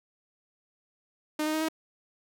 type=tone with pitch steps; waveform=sawtooth; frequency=305.4 / 309.7 / 314 / 318.4 Hz; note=D#4 / D#4 / D#4 / D#4; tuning=-32 / -8 / +16 / +40 cents; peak=-23 dBFS; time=1.39-1.686 s; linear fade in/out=5 ms; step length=74 ms; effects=none